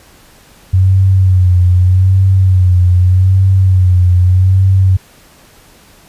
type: tone with vibrato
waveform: sine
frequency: 92.5 Hz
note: F#2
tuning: in tune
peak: -5 dBFS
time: 0.73-4.97 s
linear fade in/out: 10 ms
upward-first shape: sine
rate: 0.82 Hz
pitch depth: 56 cents each way
effects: pink hiss -43 dBFS RMS until 6.08 s + resampled to 32000 Hz